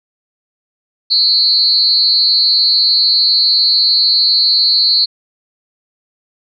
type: tone with amplitude modulation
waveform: sine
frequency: 4295 Hz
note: C8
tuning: 44 cents sharp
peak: -4 dBFS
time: 1.1-5.06 s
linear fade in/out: 20 ms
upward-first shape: sine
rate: 253 Hz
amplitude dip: 100%
effects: none